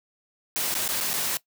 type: noise with dropouts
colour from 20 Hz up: white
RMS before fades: -27 dBFS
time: 0.56-1.37 s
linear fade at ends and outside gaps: 0 ms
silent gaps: 0.741-0.751 / 0.878-0.889 / 1.004-1.009 / 1.132-1.138 s
effects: noise-tail reverb RT60 0.1 s tail -19 dB re dry + high-pass 100 Hz 12 dB/octave